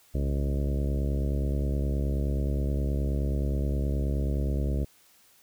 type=harmonic tone with a mistuned harmonic; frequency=69.5 Hz; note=C#2; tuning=5 cents sharp; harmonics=1 / 2 / 3 / 4 / 5 / 6 / 7 / 8 / 9; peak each=-26 / -32 / -36 / -38 / -40 / -42 / -43 / -44 / -45 dBFS; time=0.14-4.85 s; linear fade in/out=10 ms; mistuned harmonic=1; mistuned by=-110 cents; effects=white hiss -60 dBFS RMS until 5.42 s